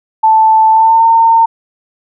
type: tone with pitch glide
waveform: sine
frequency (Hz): 880 to 910.5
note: A5 to A#5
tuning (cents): 0 to -41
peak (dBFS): -4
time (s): 0.23-1.46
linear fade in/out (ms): 10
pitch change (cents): +59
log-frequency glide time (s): 0.7-1.05
effects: none